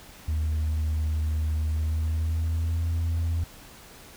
sine tone with pitch glide, 77.78 to 83.36 Hz, D#2 to E2, 0 to +20 cents, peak -21 dBFS, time 0.28-3.44 s, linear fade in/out 5 ms, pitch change +120 cents, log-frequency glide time 1.69-2.88 s, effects tanh soft clip ceiling -22 dBFS + pink hiss -48 dBFS RMS until 4.16 s

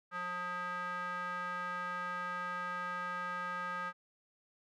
square tone with band-pass filter, 178.7 Hz, F3, 40 cents sharp, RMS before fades -39 dBFS, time 0.11-3.93 s, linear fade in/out 50 ms, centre 1400 Hz, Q 6.5, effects none

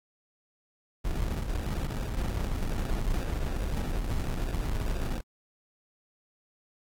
brown noise with sample-and-hold, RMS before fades -30 dBFS, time 1.04-5.21 s, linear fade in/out 10 ms, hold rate 1050 Hz, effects AAC 48 kbps

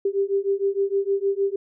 sine beating tone pair, 392 / 398.5 Hz, G4 / G4, 0 / +28 cents, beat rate 6.5 Hz, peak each -23 / -23 dBFS, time 0.05-1.56 s, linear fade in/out 5 ms, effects none

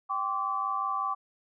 sine chord, G suspended fourth, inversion none, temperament equal with one note detuned, 784 / 1046.5 / 1151.8 Hz, G5 / C6 / D6, 0 / 0 / -34 cents, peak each -35 / -35 / -29 dBFS, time 0.09-1.15 s, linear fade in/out 20 ms, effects none

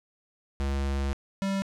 square tone pair in turn, 68.9 / 195.22 Hz, C#2 / G3, -10 / -7 cents, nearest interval octave + tritone, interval 1803 cents, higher second, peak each -27 dBFS, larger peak neither, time 0.6-1.13 / 1.42-1.62 s, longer first, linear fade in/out 0 ms, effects low-pass 8000 Hz 12 dB/octave + 9-bit

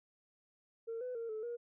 sine tone with pitch steps, 456.6 / 501 / 460.8 / 434.4 / 475.5 Hz, A#4 / B4 / A#4 / A4 / A#4, -36 / +25 / -20 / -22 / +34 cents, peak -37 dBFS, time 0.87-1.57 s, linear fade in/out 20 ms, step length 140 ms, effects tanh soft clip ceiling -35 dBFS

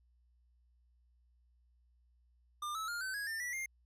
square tone with pitch steps, 1200 / 1301.1 / 1410.7 / 1529.5 / 1658.3 / 1798 / 1949.4 / 2114 Hz, D6 / E6 / F6 / G6 / G#6 / A6 / B6 / C7, +37 / -23 / +17 / -43 / -3 / +37 / -23 / +17 cents, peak -38 dBFS, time 2.62-3.66 s, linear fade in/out 5 ms, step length 130 ms, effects added 60 Hz sine -67 dBFS peak until 3.85 s + resampled to 32000 Hz

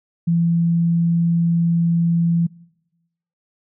sine tone, 168.8 Hz, E3, 41 cents sharp, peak -14 dBFS, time 0.27-2.47 s, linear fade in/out 10 ms, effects noise-tail reverb RT60 1.0 s tail -24 dB re dry

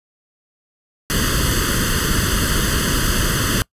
pink noise with comb filter, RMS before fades -18 dBFS, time 1.1-3.62 s, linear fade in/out 0 ms, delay 0.64 ms, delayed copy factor +0.95, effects noise-tail reverb RT60 0.1 s tail -24 dB re dry + resampled to 32000 Hz

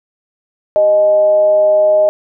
sine tone with frequency modulation, 619 Hz, D#5, 9 cents flat, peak -7 dBFS, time 0.76-2.09 s, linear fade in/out 0 ms, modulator 226 Hz, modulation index 0.23, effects none

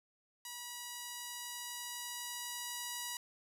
5% pulse tone with level ramp, 968 Hz, B5, 35 cents flat, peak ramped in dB -32 to -27 dBFS, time 0.45-3.17 s, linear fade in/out 2 ms, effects none

